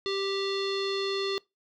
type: tone with low-pass filter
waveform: square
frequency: 392.3 Hz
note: G4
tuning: 1 cent sharp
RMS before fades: -30 dBFS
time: 0.06-1.38 s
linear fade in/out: 0 ms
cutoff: 4000 Hz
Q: 10
effects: noise-tail reverb RT60 0.2 s tail -23 dB re dry